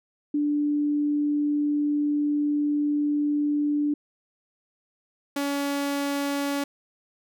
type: tone pair in turn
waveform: sine / sawtooth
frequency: 293.7 / 282.6 Hz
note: D4 / C#4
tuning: 0 / +34 cents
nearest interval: minor second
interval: 66 cents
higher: first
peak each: -21 dBFS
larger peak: neither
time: 0.34-3.94 / 5.36-6.64 s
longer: first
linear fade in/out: 5 ms
effects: none